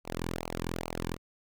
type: tone with flanger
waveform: sawtooth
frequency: 42.23 Hz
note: E1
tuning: 43 cents sharp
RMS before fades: -36 dBFS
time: 0.04-1.18 s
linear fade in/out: 50 ms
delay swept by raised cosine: 0.56 to 1.55 ms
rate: 2.4 Hz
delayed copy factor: -0.95
effects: none